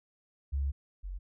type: tone pair in turn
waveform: sine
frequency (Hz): 69.3 / 46.25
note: C#2 / F#1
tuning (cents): 0 / 0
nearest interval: perfect fifth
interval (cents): 700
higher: first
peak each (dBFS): -28 / -36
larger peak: first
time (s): 0.52-0.72 / 1.03-1.19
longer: first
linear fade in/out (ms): 20
effects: none